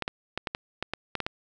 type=clicks; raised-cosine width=0.3 ms; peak=-13 dBFS; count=10; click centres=0.023 / 0.079 / 0.376 / 0.472 / 0.549 / 0.826 / 0.936 / 1.153 / 1.203 / 1.265 s; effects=none